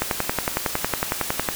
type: click train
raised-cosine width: 0.5 ms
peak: -5 dBFS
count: 17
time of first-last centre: 0.02-1.488 s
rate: 10.9 Hz
effects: white hiss -30 dBFS RMS until 1.55 s